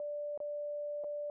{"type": "tone with dropouts", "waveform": "sine", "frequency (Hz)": 587.3, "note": "D5", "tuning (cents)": 0, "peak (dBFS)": -36, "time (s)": [0, 1.3], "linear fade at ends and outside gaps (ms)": 1, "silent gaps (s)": [[0.376, 0.402], [1.038, 1.043]], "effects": []}